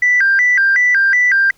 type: tone with vibrato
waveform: sine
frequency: 1771 Hz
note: A6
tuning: 11 cents sharp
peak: -8 dBFS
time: 0.02-1.51 s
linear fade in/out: 5 ms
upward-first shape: square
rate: 2.7 Hz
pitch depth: 190 cents each way
effects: tanh soft clip ceiling -5 dBFS + pink hiss -53 dBFS RMS until 1.57 s